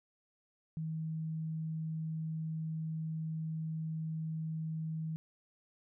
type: tone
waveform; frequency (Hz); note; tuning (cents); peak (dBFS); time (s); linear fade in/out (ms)
sine; 159.3; D#3; +41; -35; 0.77-5.16; 0
effects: none

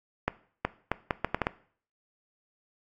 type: accelerating click train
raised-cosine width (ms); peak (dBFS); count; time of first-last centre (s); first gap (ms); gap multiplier
0.5; -10; 8; 0.28-1.469; 370; 0.72
effects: noise-tail reverb RT60 0.5 s tail -18 dB re dry + AAC 64 kbps

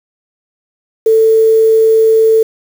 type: tone with quantisation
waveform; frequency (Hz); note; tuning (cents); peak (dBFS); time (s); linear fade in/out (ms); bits
sine; 444.2; A4; +16; -5; 1.06-2.43; 5; 5
effects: none

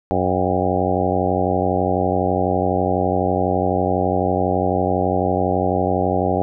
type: harmonic tone with a mistuned harmonic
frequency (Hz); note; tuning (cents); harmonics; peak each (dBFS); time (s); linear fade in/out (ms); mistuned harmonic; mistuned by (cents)
92; F#2; -9; 1 / 2 / 3 / 4 / 5 / 6 / 7 / 8 / 9; -25 / -25 / -25 / -25 / -25 / -25 / -25 / -25 / -25; 0.11-6.42; 0; 9; -55
effects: none

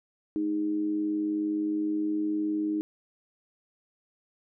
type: tone with amplitude modulation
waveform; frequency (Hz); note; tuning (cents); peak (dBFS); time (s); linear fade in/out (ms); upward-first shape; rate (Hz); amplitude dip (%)
sine; 311.1; D#4; 0; -23; 0.36-2.81; 0; sine; 99.3; 55
effects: none

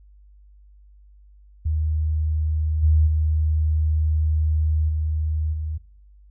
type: tone with level steps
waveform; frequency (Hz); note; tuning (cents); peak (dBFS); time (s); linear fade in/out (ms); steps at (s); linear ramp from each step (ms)
sine; 77.7; D#2; -2; -19 / -13 / -17 / -20 / -24; 1.65-5.78; 10; 2.82 / 3.06 / 4.88 / 5.52; 20
effects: noise-tail reverb RT60 0.8 s tail -26 dB re dry + added 50 Hz sine -47 dBFS peak until 6.3 s

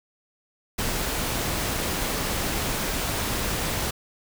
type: noise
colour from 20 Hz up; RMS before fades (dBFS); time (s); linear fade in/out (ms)
pink; -27; 0.78-3.91; 10
effects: none

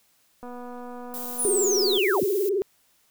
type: click train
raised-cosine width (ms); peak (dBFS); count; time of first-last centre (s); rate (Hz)
1; -27; 380; 0.43-1.977; 245
type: noise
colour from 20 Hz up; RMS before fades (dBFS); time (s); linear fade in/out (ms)
violet; -35; 1.14-2.49; 0
type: linear sweep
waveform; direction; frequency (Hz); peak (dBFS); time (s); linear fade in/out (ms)
sine; down; 10280 to 30.87; -23; 1.38-2.24; 20
type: tone with vibrato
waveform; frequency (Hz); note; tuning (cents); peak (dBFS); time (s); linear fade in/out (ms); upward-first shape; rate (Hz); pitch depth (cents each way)
sine; 392; G4; 0; -21; 1.45-2.62; 0; triangle; 19; 170
effects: white hiss -64 dBFS RMS until 3.1 s

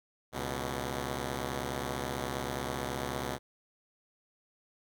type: tone pair together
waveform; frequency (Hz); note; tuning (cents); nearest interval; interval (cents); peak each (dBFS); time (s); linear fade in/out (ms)
5% pulse; 69.3 / 123.47; C#2 / B2; 0 / 0; minor seventh; 1000; -25; 0.32-3.39; 50
effects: none

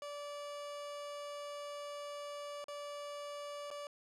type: tone with dropouts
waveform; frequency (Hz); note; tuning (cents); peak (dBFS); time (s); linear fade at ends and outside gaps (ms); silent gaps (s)
30% pulse; 580; D5; -22; -40; 0.02-3.87; 1; 2.642-2.683 / 3.704-3.712
effects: low-pass 9000 Hz 12 dB/octave

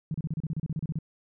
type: tone bursts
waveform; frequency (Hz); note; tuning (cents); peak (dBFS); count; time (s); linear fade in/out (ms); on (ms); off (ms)
sine; 156.8; D#3; +14; -27; 14; 0.11-0.988; 2; 33; 32
effects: none

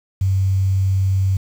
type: tone with quantisation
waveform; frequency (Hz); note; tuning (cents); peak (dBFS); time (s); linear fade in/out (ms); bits
sine; 95.8; G2; -39; -14; 0.21-1.37; 5; 7
effects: none

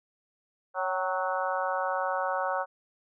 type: harmonic tone with a mistuned harmonic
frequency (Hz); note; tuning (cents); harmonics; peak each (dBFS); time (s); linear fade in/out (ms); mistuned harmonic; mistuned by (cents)
185; F#3; 0; 3 / 4 / 5 / 6 / 7 / 8; -32 / -33 / -34 / -35 / -35 / -36; 0.74-2.66; 50; 4; +42
effects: none

